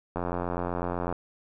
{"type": "click train", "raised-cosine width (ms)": 1, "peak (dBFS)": -16, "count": 86, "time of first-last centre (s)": [0.16, 1.126], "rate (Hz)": 88, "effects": []}